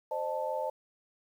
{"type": "chord", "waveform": "sine", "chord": "A diminished", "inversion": "first", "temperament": "equal with one note detuned", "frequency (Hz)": [523.3, 609.1, 880], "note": ["C5", "Eb5", "A5"], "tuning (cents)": [0, -37, 0], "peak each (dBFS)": [-35, -35, -35], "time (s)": [0.11, 0.7], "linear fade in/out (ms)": 5, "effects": ["10-bit"]}